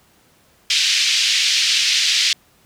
white band-pass noise, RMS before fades -17 dBFS, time 0.7-2.33 s, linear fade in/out 2 ms, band 2300 to 5300 Hz, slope 24 dB/octave, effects pink hiss -55 dBFS RMS until 2.65 s + high-pass 60 Hz 12 dB/octave

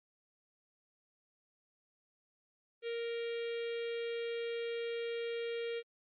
harmonic tone, 466.2 Hz, A#4, in tune, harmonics 1 / 3 / 4 / 5 / 6 / 7 / 8 / 9, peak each -36 / -53 / -52 / -49 / -54 / -52 / -59 / -63 dBFS, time 2.82-5.83 s, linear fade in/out 50 ms, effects AAC 48 kbps

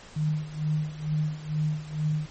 sine tone with tremolo, 153 Hz, D#3, 29 cents flat, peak -22 dBFS, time 0.16-2.26 s, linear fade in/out 5 ms, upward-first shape sine, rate 2.2 Hz, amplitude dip 85%, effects pink hiss -48 dBFS RMS until 2.3 s + MP3 32 kbps

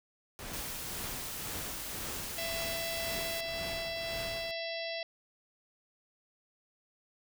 pink noise with tremolo, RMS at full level -41 dBFS, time 0.39-4.51 s, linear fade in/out 0 ms, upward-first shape triangle, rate 1.9 Hz, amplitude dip 70%
white noise, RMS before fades -41 dBFS, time 0.53-3.41 s, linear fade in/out 5 ms
harmonic tone, 666 Hz, E5, 18 cents sharp, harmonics 1 / 3 / 4 / 5 / 6 / 7 / 8, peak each -38 / -43 / -44 / -45 / -46 / -46 / -47 dBFS, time 2.38-5.03 s, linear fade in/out 2 ms
effects none

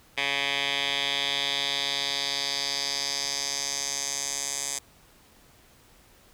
10% pulse tone with band-pass filter sweep, 140 Hz, C#3, 18 cents sharp, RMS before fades -29 dBFS, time 0.17-4.79 s, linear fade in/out 10 ms, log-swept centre 2700 to 7400 Hz, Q 2.8, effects pink hiss -57 dBFS RMS until 6.33 s

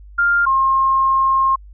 sine tone pair in turn, 1400 / 1068.6 Hz, F6 / C6, +4 / +36 cents, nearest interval perfect fourth, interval 468 cents, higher first, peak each -12 dBFS, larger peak neither, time 0.18-0.46 / 0.46-1.56 s, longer second, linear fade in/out 10 ms, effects added 50 Hz sine -37 dBFS peak until 1.73 s

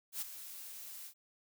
blue noise with ADSR envelope, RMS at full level -37 dBFS, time 0.12-1.14 s, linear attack 94 ms, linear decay 19 ms, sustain -11 dB, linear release 82 ms, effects none

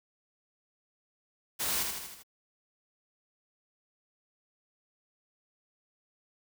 white noise with echo, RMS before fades -32 dBFS, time 1.59-1.84 s, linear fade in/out 20 ms, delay 79 ms, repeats 5, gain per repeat -4 dB, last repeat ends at 2.235 s, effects none

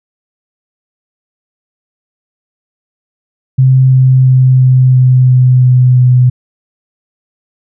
sine tone with pitch steps, 130.81 / 130.06 / 129.31 / 128.56 / 127.82 / 127.09 / 126.35 / 125.63 Hz, C3 / C3 / C3 / C3 / C3 / C3 / B2 / B2, 0 / -10 / -20 / -30 / -40 / -50 / +40 / +30 cents, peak -3 dBFS, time 3.58-6.3 s, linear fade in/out 10 ms, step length 340 ms, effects none

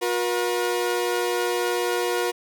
sawtooth tone pair together, 360 / 478.7 Hz, F#4 / A#4, -47 / +46 cents, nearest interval perfect fourth, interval 493 cents, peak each -21 dBFS, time 0.01-2.32 s, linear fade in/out 20 ms, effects none

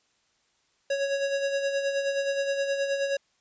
square tone with tremolo, 554.4 Hz, C#5, in tune, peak -24 dBFS, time 0.9-3.17 s, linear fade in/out 5 ms, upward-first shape sine, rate 9.5 Hz, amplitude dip 50%, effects white hiss -69 dBFS RMS until 3.4 s + resampled to 16000 Hz

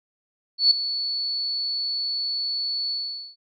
sine tone with ADSR envelope, 4435 Hz, C#8, in tune, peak -11 dBFS, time 0.58-3.36 s, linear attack 130 ms, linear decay 5 ms, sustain -13 dB, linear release 450 ms, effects none

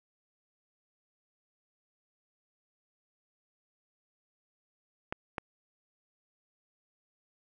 clicks, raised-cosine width 0.5 ms, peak -18 dBFS, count 2, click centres 5.125 / 5.382 s, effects none

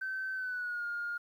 sine tone with pitch glide, 1538 to 1418.5 Hz, G6 to F6, -33 to +27 cents, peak -33 dBFS, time 0.01-1.18 s, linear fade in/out 10 ms, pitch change -140 cents, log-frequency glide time 0.34-0.85 s, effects tanh soft clip ceiling -29 dBFS + 11-bit

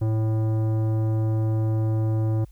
sine tone with tanh clipping, 110 Hz, A2, in tune, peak -22 dBFS, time 0.01-2.45 s, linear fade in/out 10 ms, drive 14 dB, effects added 50 Hz sine -45 dBFS peak until 2.51 s + white hiss -65 dBFS RMS until 2.51 s

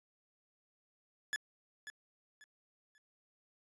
40% pulse tone with echo, 1716 Hz, A6, 44 cents flat, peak -33 dBFS, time 1.33-1.36 s, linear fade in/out 0 ms, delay 540 ms, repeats 3, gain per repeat -11 dB, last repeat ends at 2.98 s, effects resampled to 22050 Hz

